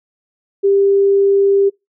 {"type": "tone", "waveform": "sine", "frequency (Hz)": 396.3, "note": "G4", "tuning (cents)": 19, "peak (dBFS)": -9, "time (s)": [0.63, 1.7], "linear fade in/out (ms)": 20, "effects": ["noise-tail reverb RT60 0.2 s tail -26 dB re dry"]}